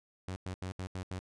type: tone bursts at uneven times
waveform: sawtooth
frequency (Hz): 92.8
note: F#2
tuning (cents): +6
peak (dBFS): -33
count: 6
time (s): 0.28-0.36 / 0.46-0.54 / 0.62-0.72 / 0.79-0.87 / 0.95-1.03 / 1.11-1.19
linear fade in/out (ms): 0
effects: resampled to 22050 Hz